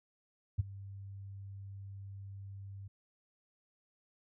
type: tone with ADSR envelope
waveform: sine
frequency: 98.4 Hz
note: G2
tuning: 7 cents sharp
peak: -24 dBFS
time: 0.58-2.88 s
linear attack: 18 ms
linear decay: 18 ms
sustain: -20 dB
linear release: 8 ms
effects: none